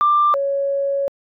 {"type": "tone pair in turn", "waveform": "sine", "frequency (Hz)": [1185, 556.2], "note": ["D6", "C#5"], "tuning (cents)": [15, 6], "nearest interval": "octave + minor second", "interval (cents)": 1309, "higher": "first", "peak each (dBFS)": [-11, -17], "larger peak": "first", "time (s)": [[0.01, 0.34], [0.34, 1.08]], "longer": "second", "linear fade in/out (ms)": 0, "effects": ["tanh soft clip ceiling -7 dBFS"]}